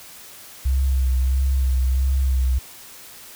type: tone with vibrato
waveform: sine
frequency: 65.41 Hz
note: C2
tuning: in tune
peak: -16 dBFS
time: 0.65-2.59 s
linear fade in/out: 10 ms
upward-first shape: sine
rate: 1.5 Hz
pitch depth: 38 cents each way
effects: white hiss -42 dBFS RMS until 3.35 s